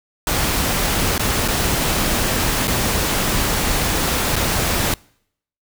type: noise with dropouts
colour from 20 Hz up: pink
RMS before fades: -19 dBFS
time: 0.27-4.94 s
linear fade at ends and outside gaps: 2 ms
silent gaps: 1.18-1.194 / 1.479-1.483 / 2.673-2.678 / 4.358-4.363 s
effects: noise-tail reverb RT60 0.7 s tail -26 dB re dry